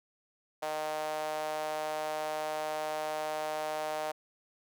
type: tone with high-pass filter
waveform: sawtooth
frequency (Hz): 154.1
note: D#3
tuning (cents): -16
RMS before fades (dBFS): -35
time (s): 0.62-4.12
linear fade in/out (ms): 10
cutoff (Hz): 670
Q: 4.2
effects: none